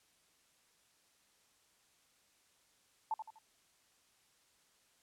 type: tone with echo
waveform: sine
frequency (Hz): 880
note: A5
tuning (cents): 0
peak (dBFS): -32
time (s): 3.11-3.14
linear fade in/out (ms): 2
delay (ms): 82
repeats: 3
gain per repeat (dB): -8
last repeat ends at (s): 3.386
effects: white hiss -71 dBFS RMS until 5.02 s + low-pass 10000 Hz 12 dB/octave